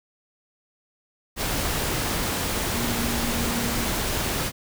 sine tone in noise, 235.9 Hz, A#3, 21 cents sharp, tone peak -29 dBFS, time 2.72-3.87 s, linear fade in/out 50 ms, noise pink, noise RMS -26 dBFS, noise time 1.36-4.52 s, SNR -6 dB, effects none

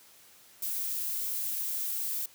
violet noise, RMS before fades -33 dBFS, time 0.62-2.26 s, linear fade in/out 5 ms, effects white hiss -57 dBFS RMS until 2.34 s + high-pass 80 Hz 12 dB/octave

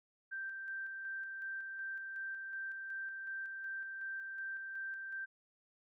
sine tone with tremolo, 1568 Hz, G6, in tune, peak -39 dBFS, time 0.31-5.26 s, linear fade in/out 20 ms, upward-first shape square, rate 2.7 Hz, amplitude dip 30%, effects none

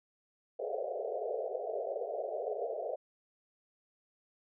pink band-pass noise, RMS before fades -37 dBFS, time 0.59-2.96 s, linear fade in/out 10 ms, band 410 to 720 Hz, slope 96 dB/octave, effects none

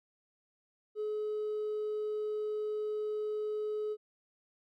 triangle tone with hard clipping, 425.3 Hz, G#4, 41 cents sharp, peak -32 dBFS, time 0.95-3.97 s, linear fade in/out 50 ms, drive 2 dB, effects none

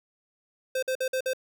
square tone bursts, 519 Hz, C5, 14 cents flat, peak -26 dBFS, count 5, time 0.75-1.334 s, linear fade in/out 5 ms, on 76 ms, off 51 ms, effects none

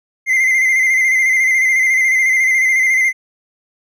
triangle tone with vibrato, 2075 Hz, C7, 15 cents flat, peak -9 dBFS, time 0.26-3.13 s, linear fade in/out 50 ms, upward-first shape square, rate 14 Hz, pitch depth 35 cents each way, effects none

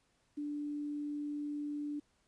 sine tone with quantisation, 293.4 Hz, D4, 2 cents flat, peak -36 dBFS, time 0.37-2 s, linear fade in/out 10 ms, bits 11, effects pink hiss -74 dBFS RMS until 2.27 s + resampled to 22050 Hz

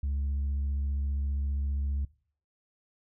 sine tone with vibrato, 70 Hz, C#2, 18 cents sharp, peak -25 dBFS, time 0.03-2.05 s, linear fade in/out 5 ms, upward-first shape sine, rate 15 Hz, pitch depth 18 cents each way, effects noise-tail reverb RT60 0.5 s tail -22 dB re dry + tanh soft clip ceiling -26 dBFS

